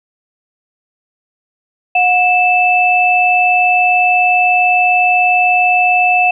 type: tone pair together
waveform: sine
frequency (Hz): 726.9 / 2637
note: F#5 / E7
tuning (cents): -31 / 0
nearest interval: octave + minor seventh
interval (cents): 2231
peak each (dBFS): -11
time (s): 1.95-6.31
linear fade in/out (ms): 5
effects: none